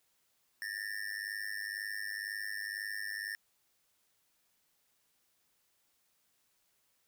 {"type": "tone with amplitude modulation", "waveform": "square", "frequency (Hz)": 1797, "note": "A6", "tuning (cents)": 36, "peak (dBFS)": -34, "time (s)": [0.62, 3.35], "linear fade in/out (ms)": 0, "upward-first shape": "sine", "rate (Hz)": 102, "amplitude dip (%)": 95, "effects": ["white hiss -75 dBFS RMS until 7.07 s"]}